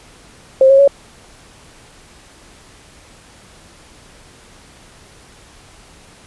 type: tone with pitch steps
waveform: sine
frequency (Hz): 530 / 544.3 / 558.9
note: C5 / C#5 / C#5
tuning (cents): +22 / -32 / +14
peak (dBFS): -5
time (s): 0.61-0.877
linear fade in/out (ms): 2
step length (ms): 89
effects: pink hiss -44 dBFS RMS until 6.26 s + resampled to 24000 Hz